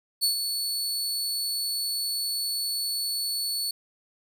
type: tone with ADSR envelope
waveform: sawtooth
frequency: 4435 Hz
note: C#8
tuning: in tune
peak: -17 dBFS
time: 0.21-3.71 s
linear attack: 29 ms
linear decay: 110 ms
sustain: -7 dB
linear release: 3 ms
effects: none